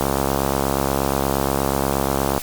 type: click train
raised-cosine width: 1 ms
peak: -5 dBFS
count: 163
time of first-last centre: 0.01-2.378 s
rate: 68.4 Hz
effects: white hiss -31 dBFS RMS until 2.42 s + Opus 48 kbps